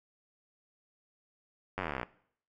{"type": "slowing click train", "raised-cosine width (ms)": 0.5, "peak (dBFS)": -19, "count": 20, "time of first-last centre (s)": [1.78, 2.031], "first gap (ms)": 10, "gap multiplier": 1.03, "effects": ["noise-tail reverb RT60 0.6 s tail -20 dB re dry"]}